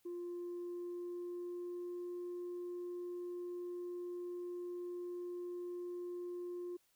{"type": "tone with pitch glide", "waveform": "sine", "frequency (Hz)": [350, 353.5], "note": ["F4", "F4"], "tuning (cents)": [4, 21], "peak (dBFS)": -39, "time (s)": [0.05, 6.77], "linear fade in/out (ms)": 10, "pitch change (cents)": 17, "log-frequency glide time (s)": [0.23, 2.18], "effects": ["tanh soft clip ceiling -39 dBFS", "white hiss -75 dBFS RMS until 6.95 s"]}